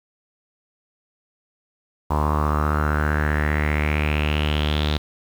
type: tone with low-pass filter sweep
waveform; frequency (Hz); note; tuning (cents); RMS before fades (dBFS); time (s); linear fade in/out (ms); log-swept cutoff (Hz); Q
sawtooth; 75.2; D2; +42; -21; 2.1-4.98; 10; 980 to 3800; 5.8
effects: 7-bit